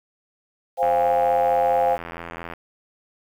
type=chord; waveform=sine; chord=F minor; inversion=second; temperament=equal with one note detuned; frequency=523.3 / 698.5 / 813 Hz; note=C5 / F5 / Ab5; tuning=0 / 0 / -37 cents; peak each=-21 dBFS; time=0.77-1.98 s; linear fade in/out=50 ms
type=click train; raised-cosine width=0.5 ms; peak=-18 dBFS; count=145; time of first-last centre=0.83-2.536 s; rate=84.4 Hz
effects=8-bit